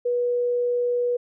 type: tone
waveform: sine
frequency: 486.5 Hz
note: B4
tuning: 26 cents flat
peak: -20 dBFS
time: 0.05-1.17 s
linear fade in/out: 10 ms
effects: none